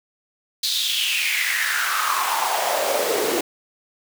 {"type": "noise with high-pass filter sweep", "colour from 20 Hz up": "pink", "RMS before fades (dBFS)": -22, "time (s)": [0.63, 3.41], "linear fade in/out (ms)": 5, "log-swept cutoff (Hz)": [4200, 360], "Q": 5.2, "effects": []}